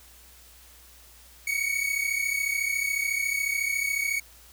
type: tone pair together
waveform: 45% pulse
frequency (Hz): 2217 / 2251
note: C#7 / C#7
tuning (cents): 0 / +26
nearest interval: unison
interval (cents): 26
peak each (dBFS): -28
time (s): 1.47-4.2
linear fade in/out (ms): 5
effects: added 60 Hz sine -55 dBFS peak until 4.52 s + white hiss -53 dBFS RMS until 4.52 s